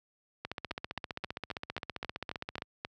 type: two click trains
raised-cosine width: 0.3 ms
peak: -20 / -20 dBFS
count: 9 / 34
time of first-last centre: 0.71-2.849 / 0.45-2.621 s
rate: 3.74 / 15.2 Hz
effects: high-pass 60 Hz 12 dB/octave